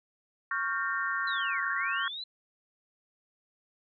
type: chord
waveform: sine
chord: G half-diminished seventh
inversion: second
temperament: equal with one note detuned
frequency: 1108.7 / 1396.9 / 1568 / 1828.4 Hz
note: Db6 / F6 / G6 / Bb6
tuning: 0 / 0 / 0 / -34 cents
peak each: -34 dBFS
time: 0.51-2.08 s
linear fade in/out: 2 ms
type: linear two-way sweep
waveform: sine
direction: down then up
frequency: 4093 to 1465 to 4093 Hz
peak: -36 dBFS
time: 1.27-2.24 s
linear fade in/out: 5 ms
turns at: 1.67 s
effects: none